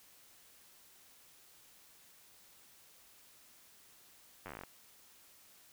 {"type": "slowing click train", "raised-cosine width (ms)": 0.5, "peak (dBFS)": -30, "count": 12, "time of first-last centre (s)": [4.46, 4.636], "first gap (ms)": 10, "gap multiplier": 1.09, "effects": ["white hiss -62 dBFS RMS until 5.72 s"]}